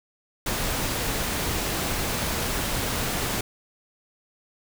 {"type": "noise", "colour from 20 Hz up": "pink", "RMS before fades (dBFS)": -27, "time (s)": [0.46, 3.41], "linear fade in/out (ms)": 5, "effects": []}